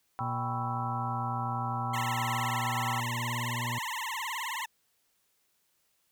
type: chord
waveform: sine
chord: C# half-diminished seventh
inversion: second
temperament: equal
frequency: 784 / 987.8 / 1108.7 / 1318.5 Hz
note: G5 / B5 / C#6 / E6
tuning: 0 / 0 / 0 / 0 cents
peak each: -36 / -37 / -41 / -38 dBFS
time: 0.19-3 s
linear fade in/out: 0 ms
type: harmonic tone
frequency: 119.5 Hz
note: A#2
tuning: 43 cents sharp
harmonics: 1 / 2 / 3 / 4 / 5 / 6 / 7 / 8 / 9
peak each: -34 / -41 / -53 / -56 / -51 / -58 / -52 / -55 / -58 dBFS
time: 0.2-3.79 s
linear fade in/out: 10 ms
type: tone with vibrato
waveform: 20% pulse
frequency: 975 Hz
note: B5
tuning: 23 cents flat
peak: -28 dBFS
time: 1.93-4.66 s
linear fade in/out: 10 ms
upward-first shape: triangle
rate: 19 Hz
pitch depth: 220 cents each way
effects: white hiss -73 dBFS RMS until 6.11 s